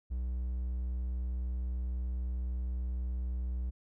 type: tone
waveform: triangle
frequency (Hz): 61.9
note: B1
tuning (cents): +5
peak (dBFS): -30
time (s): 0.1-3.71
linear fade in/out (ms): 20
effects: none